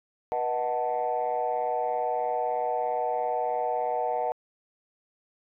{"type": "chord", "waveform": "sine", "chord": "B dominant seventh", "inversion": "none", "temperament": "equal with one note detuned", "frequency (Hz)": [485.4, 622.3, 740, 880], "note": ["B4", "D#5", "F#5", "A5"], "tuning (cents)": [-30, 0, 0, 0], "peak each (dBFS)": [-31, -31, -28, -31], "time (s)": [0.32, 4.32], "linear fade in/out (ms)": 0, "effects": ["tanh soft clip ceiling -18 dBFS"]}